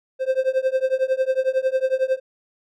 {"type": "tone with tremolo", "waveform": "triangle", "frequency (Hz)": 523.3, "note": "C5", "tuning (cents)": 0, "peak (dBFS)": -12, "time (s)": [0.19, 2.2], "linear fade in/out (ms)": 50, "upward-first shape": "triangle", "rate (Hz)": 11, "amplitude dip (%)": 100, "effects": []}